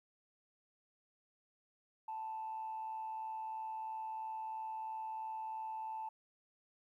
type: tone with amplitude modulation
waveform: sine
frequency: 880 Hz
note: A5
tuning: in tune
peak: -37 dBFS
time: 2.08-6.09 s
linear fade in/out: 5 ms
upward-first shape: sine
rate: 123 Hz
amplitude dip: 45%
effects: tanh soft clip ceiling -35 dBFS + 13-bit